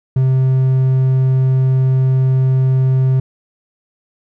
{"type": "tone", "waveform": "triangle", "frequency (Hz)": 131, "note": "C3", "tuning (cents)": 2, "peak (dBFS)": -8, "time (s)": [0.16, 3.2], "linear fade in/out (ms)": 5, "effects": []}